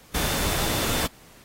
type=tone in noise; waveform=sine; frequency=3542 Hz; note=A7; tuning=11 cents sharp; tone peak=-37 dBFS; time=0.14-1.07 s; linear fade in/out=10 ms; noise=pink; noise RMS=-26 dBFS; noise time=0.14-1.07 s; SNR=-14 dB; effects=pink hiss -52 dBFS RMS until 1.44 s + AAC 48 kbps